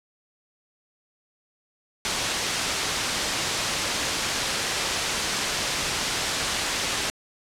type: low-pass noise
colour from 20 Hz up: white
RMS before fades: -27 dBFS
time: 2.05-7.1 s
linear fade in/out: 0 ms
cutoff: 6100 Hz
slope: 12 dB/octave
effects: low-pass 11000 Hz 12 dB/octave